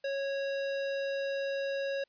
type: tone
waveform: square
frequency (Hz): 551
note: C#5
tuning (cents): -11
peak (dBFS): -32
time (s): 0.04-2.04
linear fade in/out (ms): 5
effects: white hiss -75 dBFS RMS until 2.08 s + resampled to 11025 Hz